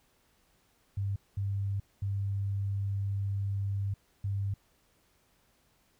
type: tone bursts at uneven times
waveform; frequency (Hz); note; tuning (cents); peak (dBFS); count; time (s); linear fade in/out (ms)
sine; 99.2; G2; +21; -29; 4; 0.97-1.16 / 1.37-1.8 / 2.02-3.94 / 4.24-4.54; 5
effects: pink hiss -69 dBFS RMS until 5.99 s